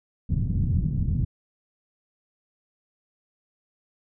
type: low-pass noise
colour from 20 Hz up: white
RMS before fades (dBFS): -24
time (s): 0.29-1.25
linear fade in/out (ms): 10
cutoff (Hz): 160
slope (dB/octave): 24
effects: none